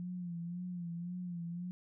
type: tone with vibrato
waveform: sine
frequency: 174.9 Hz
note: F3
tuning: 3 cents sharp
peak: -38 dBFS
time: 0-1.71 s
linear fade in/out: 0 ms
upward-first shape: sine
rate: 1.9 Hz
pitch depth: 58 cents each way
effects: none